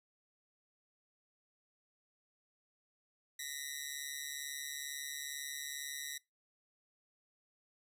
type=ring-modulated tone; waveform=10% pulse; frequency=1930 Hz; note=B6; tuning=40 cents flat; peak=-29 dBFS; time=3.39-6.18 s; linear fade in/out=5 ms; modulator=71.1 Hz; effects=noise-tail reverb RT60 0.2 s tail -23 dB re dry